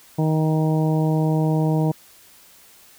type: harmonic tone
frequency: 156.9 Hz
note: D#3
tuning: 15 cents sharp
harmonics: 1 / 2 / 3 / 4 / 5 / 6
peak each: -18 / -24 / -28 / -30 / -32 / -34 dBFS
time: 0.18-1.92 s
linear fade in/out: 10 ms
effects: white hiss -50 dBFS RMS until 2.98 s